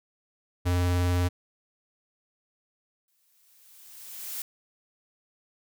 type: tone with vibrato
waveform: square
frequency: 88.8 Hz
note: F2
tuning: 29 cents sharp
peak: -23 dBFS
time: 0.65-1.29 s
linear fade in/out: 20 ms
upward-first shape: square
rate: 20 Hz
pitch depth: 14 cents each way
type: noise with exponential growth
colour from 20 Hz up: blue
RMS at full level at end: -33 dBFS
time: 3.08-4.42 s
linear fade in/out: 2 ms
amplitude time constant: 290 ms
effects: none